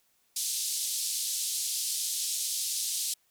white band-pass noise, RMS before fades -32 dBFS, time 0.36-3.14 s, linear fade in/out 5 ms, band 3700 to 11000 Hz, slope 24 dB/octave, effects white hiss -70 dBFS RMS until 3.3 s

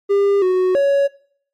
triangle tone with pitch steps, 400.4 / 369.2 / 559 Hz, G4 / F#4 / C#5, +37 / -4 / +14 cents, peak -10 dBFS, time 0.09-1.08 s, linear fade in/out 20 ms, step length 330 ms, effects noise-tail reverb RT60 0.6 s tail -21 dB re dry + MP3 64 kbps

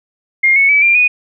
sine tone with pitch steps, 2125 / 2208 / 2293 / 2382 / 2475 Hz, C7 / C#7 / D7 / D7 / D#7, +26 / -7 / -42 / +24 / -10 cents, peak -7 dBFS, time 0.43-1.08 s, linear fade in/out 10 ms, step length 130 ms, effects none

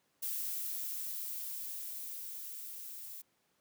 violet noise with level ramp, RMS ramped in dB -37 to -47 dBFS, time 0.22-3.22 s, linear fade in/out 10 ms, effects pink hiss -75 dBFS RMS until 3.6 s + high-pass 150 Hz 12 dB/octave

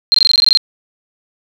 sine tone bursts, 4179 Hz, C8, 3 cents flat, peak -6 dBFS, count 11, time 0.12-0.573 s, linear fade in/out 0 ms, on 23 ms, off 20 ms, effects none

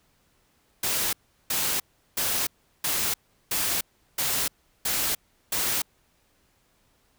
white noise bursts, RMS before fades -26 dBFS, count 8, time 0.83-5.82 s, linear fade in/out 5 ms, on 300 ms, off 370 ms, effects pink hiss -66 dBFS RMS until 7.18 s

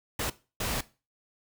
pink noise bursts at uneven times, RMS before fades -31 dBFS, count 2, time 0.19-0.3 / 0.6-0.81 s, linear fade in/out 5 ms, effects noise-tail reverb RT60 0.3 s tail -17 dB re dry

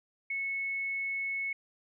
sine tone, 2200 Hz, C#7, 14 cents flat, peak -31 dBFS, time 0.3-1.53 s, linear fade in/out 5 ms, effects none

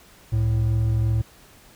triangle tone pair together, 67.2 / 110 Hz, C2 / A2, +47 / 0 cents, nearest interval major sixth, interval 853 cents, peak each -24 / -17 dBFS, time 0.32-1.22 s, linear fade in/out 10 ms, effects pink hiss -51 dBFS RMS until 1.75 s

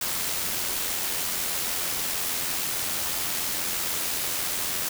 white noise with amplitude modulation, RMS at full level -27 dBFS, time 0.01-4.89 s, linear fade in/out 5 ms, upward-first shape sine, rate 86.3 Hz, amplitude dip 30%, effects none

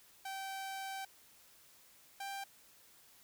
sawtooth tone pair in turn, 775 / 788.1 Hz, G5 / G5, -20 / +9 cents, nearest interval unison, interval 29 cents, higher second, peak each -37 / -37 dBFS, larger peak neither, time 0.25-1.05 / 2.2-2.44 s, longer first, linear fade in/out 5 ms, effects white hiss -63 dBFS RMS until 3.23 s

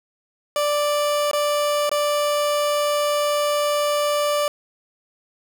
30% pulse tone with dropouts, 587.3 Hz, D5, in tune, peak -16 dBFS, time 0.56-4.48 s, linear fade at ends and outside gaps 1 ms, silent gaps 1.313-1.332 / 1.894-1.915 s, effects none

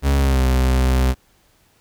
40% pulse tone with pitch glide, 69.3 to 64.29 Hz, C#2 to C2, 0 to -30 cents, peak -13 dBFS, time 0.02-1.15 s, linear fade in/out 50 ms, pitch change -130 cents, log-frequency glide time 0.17-0.43 s, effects pink hiss -58 dBFS RMS until 1.8 s

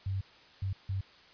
sine tone bursts at uneven times, 96.4 Hz, G2, 28 cents flat, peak -30 dBFS, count 3, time 0.06-0.21 / 0.62-0.73 / 0.89-1.01 s, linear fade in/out 5 ms, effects white hiss -57 dBFS RMS until 1.33 s + resampled to 11025 Hz

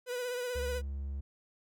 45% pulse tone with vibrato, 494 Hz, B4, in tune, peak -34 dBFS, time 0.06-0.82 s, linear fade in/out 50 ms, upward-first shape triangle, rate 16 Hz, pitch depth 43 cents each way
triangle tone, 69.3 Hz, C#2, in tune, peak -33 dBFS, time 0.55-1.21 s, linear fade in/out 10 ms
effects none

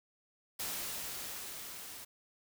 white noise with level ramp, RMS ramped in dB -38 to -48 dBFS, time 0.59-2.05 s, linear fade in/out 10 ms, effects none

